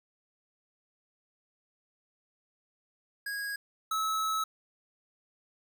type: tone pair in turn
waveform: square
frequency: 1647 / 1296.9 Hz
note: G#6 / E6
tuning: -15 / -29 cents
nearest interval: major third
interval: 414 cents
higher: first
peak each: -34 / -29 dBFS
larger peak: second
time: 3.26-3.56 / 3.91-4.44 s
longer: second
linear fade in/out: 5 ms
effects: 11-bit